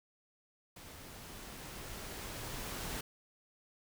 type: noise with level ramp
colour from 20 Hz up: pink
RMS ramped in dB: -52 to -40 dBFS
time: 0.76-3.01 s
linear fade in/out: 5 ms
effects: none